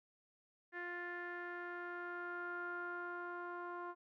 sawtooth tone with low-pass filter sweep, 351.1 Hz, F4, 9 cents sharp, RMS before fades -45 dBFS, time 0.72-3.95 s, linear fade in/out 50 ms, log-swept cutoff 1800 to 1200 Hz, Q 7.7, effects none

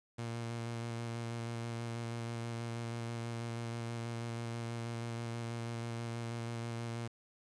sawtooth tone with vibrato, 116.54 Hz, A#2, in tune, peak -34 dBFS, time 0.18-7.08 s, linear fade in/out 10 ms, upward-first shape square, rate 6.2 Hz, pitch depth 14 cents each way, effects resampled to 22050 Hz + 10-bit

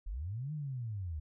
sine linear two-way sweep, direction up then down, 36 to 156 to 72.2 Hz, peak -36 dBFS, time 0.06-1.2 s, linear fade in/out 10 ms, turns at 0.53 s, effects none

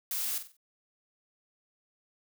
blue noise with echo, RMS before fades -33 dBFS, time 0.11-0.38 s, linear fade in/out 2 ms, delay 47 ms, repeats 4, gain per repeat -9 dB, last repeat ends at 0.568 s, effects none

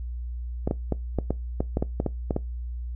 clicks, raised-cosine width 2 ms, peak -11 dBFS, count 12, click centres 0.675 / 0.711 / 0.923 / 1.187 / 1.306 / 1.605 / 1.771 / 1.825 / 2.001 / 2.063 / 2.308 / 2.364 s, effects noise-tail reverb RT60 0.2 s tail -21 dB re dry + added 60 Hz sine -30 dBFS peak until 2.95 s

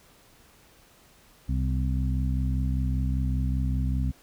harmonic tone with a mistuned harmonic, 65.1 Hz, C2, 8 cents flat, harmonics 1 / 2 / 3 / 4, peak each -25 / -29 / -35 / -35 dBFS, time 1.48-4.12 s, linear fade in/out 20 ms, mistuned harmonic 4, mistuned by -16 cents, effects pink hiss -57 dBFS RMS until 4.22 s

